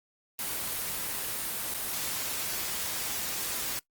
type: noise with dropouts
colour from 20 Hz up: white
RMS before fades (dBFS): -33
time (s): 0.39-3.79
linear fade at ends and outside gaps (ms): 1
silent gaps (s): 1.74-1.745
effects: noise-tail reverb RT60 0.1 s tail -20 dB re dry + Opus 24 kbps